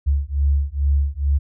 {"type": "beating tone pair", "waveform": "sine", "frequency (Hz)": [69.5, 71.8], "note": ["C#2", "D2"], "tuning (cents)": [5, -39], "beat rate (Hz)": 2.3, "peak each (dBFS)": -19, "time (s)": [0.06, 1.39], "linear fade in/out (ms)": 20, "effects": []}